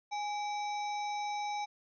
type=harmonic tone with a mistuned harmonic; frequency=769 Hz; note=G5; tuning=33 cents flat; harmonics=1 / 3 / 5 / 7 / 8; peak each=-34 / -44 / -48 / -51 / -52 dBFS; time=0.11-1.66 s; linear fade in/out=20 ms; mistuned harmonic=1; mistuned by=+130 cents; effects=none